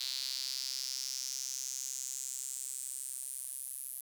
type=tone with high-pass filter sweep; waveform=square; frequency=65.9 Hz; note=C2; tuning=13 cents sharp; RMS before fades=-40 dBFS; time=0-4.01 s; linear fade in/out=5 ms; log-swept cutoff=4200 to 11000 Hz; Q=4.5; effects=10-bit